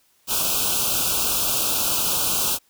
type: band-stop noise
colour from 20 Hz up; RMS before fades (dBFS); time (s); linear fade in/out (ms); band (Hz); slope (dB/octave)
white; -22; 0.27-2.59; 50; 1500 to 2500; 96
effects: white hiss -62 dBFS RMS until 2.69 s